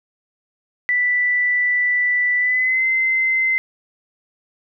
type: tone with pitch glide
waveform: sine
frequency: 1975 to 2066 Hz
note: B6 to C7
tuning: 0 to -22 cents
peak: -15 dBFS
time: 0.89-3.58 s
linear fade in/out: 0 ms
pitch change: +78 cents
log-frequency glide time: 2.38-2.85 s
effects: none